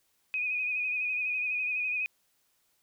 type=tone with vibrato; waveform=sine; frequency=2489 Hz; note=D#7; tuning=in tune; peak=-28 dBFS; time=0.34-2.06 s; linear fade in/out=0 ms; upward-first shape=sine; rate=12 Hz; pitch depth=39 cents each way; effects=white hiss -72 dBFS RMS until 2.82 s